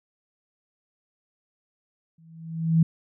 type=tone with exponential growth; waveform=sine; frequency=163.1 Hz; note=E3; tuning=18 cents flat; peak=-13 dBFS; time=2.18-2.83 s; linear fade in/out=5 ms; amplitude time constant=140 ms; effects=none